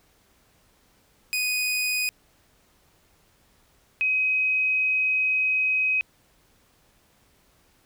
sawtooth / sine tone pair in turn, 2489 / 2528 Hz, D#7 / D#7, 0 / +27 cents, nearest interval unison, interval 27 cents, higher second, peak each -20 dBFS, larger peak neither, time 1.33-2.09 / 4.01-6.01 s, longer second, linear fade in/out 0 ms, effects pink hiss -62 dBFS RMS until 7.85 s

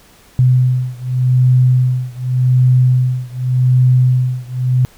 sine beating tone pair, 126.5 / 127.36 Hz, B2 / C3, +42 / -46 cents, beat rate 0.86 Hz, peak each -12 / -13 dBFS, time 0.39-4.85 s, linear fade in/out 0 ms, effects pink hiss -46 dBFS RMS until 4.97 s

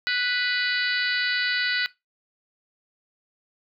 harmonic tone with a mistuned harmonic, 493.9 Hz, B4, in tune, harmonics 3 / 4 / 5 / 6 / 7 / 8 / 9 / 10, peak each -26 / -28 / -33 / -33 / -41 / -30 / -32 / -37 dBFS, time 0.07-1.86 s, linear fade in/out 0 ms, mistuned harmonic 10, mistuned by -25 cents, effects noise-tail reverb RT60 0.2 s tail -19 dB re dry

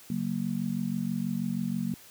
sine chord, F# major, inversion second, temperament just, 138.75 / 185 / 231.2 Hz, C#3 / F#3 / A#3, +2 / 0 / -14 cents, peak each -37 / -31 / -31 dBFS, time 0.1-1.94 s, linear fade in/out 2 ms, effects white hiss -52 dBFS RMS until 2.1 s + high-pass 60 Hz 12 dB/octave

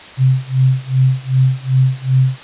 sine tone with tremolo, 130.81 Hz, C3, in tune, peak -7 dBFS, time 0.17-2.39 s, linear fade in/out 50 ms, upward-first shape sine, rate 2.6 Hz, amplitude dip 95%, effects white hiss -35 dBFS RMS until 2.43 s + resampled to 8000 Hz

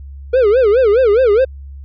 triangle tone with vibrato, 462 Hz, A#4, 16 cents flat, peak -6 dBFS, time 0.33-1.45 s, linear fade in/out 10 ms, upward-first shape sine, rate 4.8 Hz, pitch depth 240 cents each way, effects added 69 Hz sine -29 dBFS peak until 1.84 s + resampled to 11025 Hz

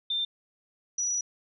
sine tone pair in turn, 3587 / 5864 Hz, A7 / F#8, +33 / -16 cents, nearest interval major sixth, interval 851 cents, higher second, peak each -26 dBFS, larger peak neither, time 0.1-0.25 / 0.98-1.21 s, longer second, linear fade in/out 5 ms, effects none

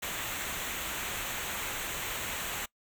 pink noise with comb filter, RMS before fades -36 dBFS, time 0.02-2.66 s, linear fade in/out 10 ms, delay 0.2 ms, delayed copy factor -0.65, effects noise-tail reverb RT60 0.1 s tail -22 dB re dry

